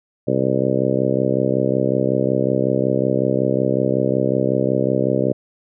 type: harmonic tone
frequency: 65.41 Hz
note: C2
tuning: in tune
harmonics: 2 / 3 / 4 / 5 / 6 / 7 / 8 / 9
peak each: -24 / -24 / -24 / -24 / -24 / -24 / -24 / -24 dBFS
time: 0.27-5.33 s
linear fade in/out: 10 ms
effects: none